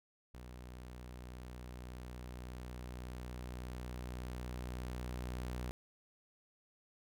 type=tone with level ramp; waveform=sawtooth; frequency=61.74 Hz; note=B1; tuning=in tune; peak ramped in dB=-45 to -35 dBFS; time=0.34-5.71 s; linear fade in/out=0 ms; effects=none